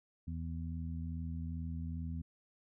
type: harmonic tone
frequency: 82.41 Hz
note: E2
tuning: in tune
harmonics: 1 / 2 / 3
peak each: -39 / -43 / -46 dBFS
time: 0.27-2.22 s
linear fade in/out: 10 ms
effects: none